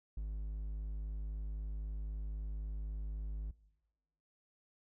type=tone; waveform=triangle; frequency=51.91 Hz; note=G#1; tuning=in tune; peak=-35 dBFS; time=0.17-3.51 s; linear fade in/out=5 ms; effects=noise-tail reverb RT60 1.0 s tail -21 dB re dry